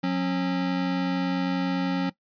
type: tone pair together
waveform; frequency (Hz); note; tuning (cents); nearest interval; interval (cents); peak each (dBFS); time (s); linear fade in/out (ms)
square; 181.3 / 271.6; F#3 / C#4; -35 / -35; perfect fifth; 700; -27; 0.03-2.1; 10
effects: noise-tail reverb RT60 0.1 s tail -19 dB re dry + resampled to 11025 Hz